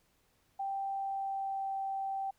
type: tone with pitch glide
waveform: sine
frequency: 784 to 778.6 Hz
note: G5 to G5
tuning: 0 to -12 cents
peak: -33 dBFS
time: 0.59-2.31 s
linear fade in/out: 10 ms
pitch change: -12 cents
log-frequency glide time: 0.91-1.75 s
effects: pink hiss -72 dBFS RMS until 2.38 s